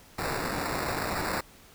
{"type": "noise with sample-and-hold", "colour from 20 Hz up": "white", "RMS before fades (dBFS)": -31, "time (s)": [0.18, 1.41], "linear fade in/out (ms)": 10, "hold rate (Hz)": 3150, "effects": ["pink hiss -54 dBFS RMS until 1.74 s"]}